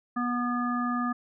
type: harmonic tone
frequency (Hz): 243.4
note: B3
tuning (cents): -25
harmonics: 1 / 3 / 5 / 7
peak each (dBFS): -28 / -37 / -30 / -39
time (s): 0.16-1.13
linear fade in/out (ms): 10
effects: none